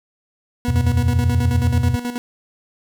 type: tone with tremolo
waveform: 40% pulse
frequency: 242.9 Hz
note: B3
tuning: 29 cents flat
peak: -20 dBFS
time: 0.65-2.18 s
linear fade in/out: 0 ms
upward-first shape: square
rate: 9.3 Hz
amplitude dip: 65%
type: chord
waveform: sine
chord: E suspended second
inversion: none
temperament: equal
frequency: 82.41 / 92.5 / 123.47 Hz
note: E2 / F#2 / B2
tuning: 0 / 0 / 0 cents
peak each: -19 dBFS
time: 0.68-1.96 s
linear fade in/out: 5 ms
effects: none